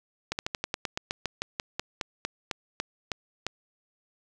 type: slowing click train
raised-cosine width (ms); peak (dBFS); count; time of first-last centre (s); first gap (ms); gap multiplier
0.2; -12; 19; 0.32-3.466; 69; 1.1
effects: 9-bit